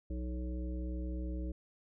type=harmonic tone with a mistuned harmonic; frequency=61.74 Hz; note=B1; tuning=in tune; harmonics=1 / 3 / 5 / 7 / 9; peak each=-36 / -46 / -44 / -53 / -52 dBFS; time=0.1-1.52 s; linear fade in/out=5 ms; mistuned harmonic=5; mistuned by=+35 cents; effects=none